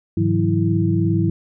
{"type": "tone cluster", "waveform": "sine", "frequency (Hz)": [103.8, 139, 160.6, 182.8, 328.5], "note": ["G#2", "C#3", "E3", "F#3", "E4"], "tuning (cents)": [0, 5, -45, -21, -6], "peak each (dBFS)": [-19, -28, -22, -22, -21], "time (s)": [0.17, 1.3], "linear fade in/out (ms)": 5, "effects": []}